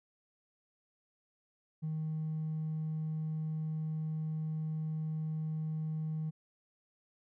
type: tone with hard clipping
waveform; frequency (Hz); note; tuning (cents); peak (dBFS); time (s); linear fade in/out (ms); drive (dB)
sine; 156.8; D#3; +14; -34; 1.82-6.31; 20; 1
effects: none